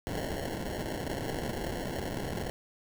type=noise with sample-and-hold; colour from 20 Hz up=violet; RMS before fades=-35 dBFS; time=0.07-2.5 s; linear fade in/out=0 ms; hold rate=1225 Hz; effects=none